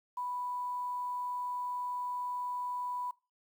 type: tone with quantisation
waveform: sine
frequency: 987.8 Hz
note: B5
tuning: in tune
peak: -34 dBFS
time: 0.17-3.11 s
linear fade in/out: 5 ms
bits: 10
effects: noise-tail reverb RT60 0.3 s tail -21 dB re dry